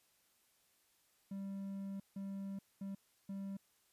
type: tone bursts at uneven times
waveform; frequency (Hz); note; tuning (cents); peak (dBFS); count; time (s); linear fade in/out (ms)
triangle; 196; G3; 0; -39; 4; 1.31-2 / 2.16-2.59 / 2.81-2.95 / 3.29-3.57; 5
effects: white hiss -74 dBFS RMS until 3.92 s + resampled to 32000 Hz